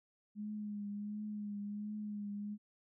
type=tone with vibrato; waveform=sine; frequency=207.7 Hz; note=G#3; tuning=in tune; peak=-39 dBFS; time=0.35-2.58 s; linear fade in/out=50 ms; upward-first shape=triangle; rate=1.4 Hz; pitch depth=39 cents each way; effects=none